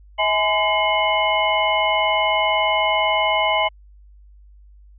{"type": "tone cluster", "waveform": "sine", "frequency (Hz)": [641, 839, 1019, 2146, 2978], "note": ["E5", "G#5", "C6", "C7", "F#7"], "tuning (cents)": [-49, 17, -46, 43, 11], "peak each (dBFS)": [-22, -22, -23, -22, -24], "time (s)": [0.18, 3.69], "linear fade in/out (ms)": 20, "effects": ["added 50 Hz sine -44 dBFS peak until 4.98 s"]}